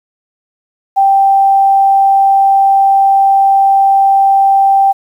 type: tone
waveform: sine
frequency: 784 Hz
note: G5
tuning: in tune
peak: -5 dBFS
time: 0.96-4.93 s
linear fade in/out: 20 ms
effects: 7-bit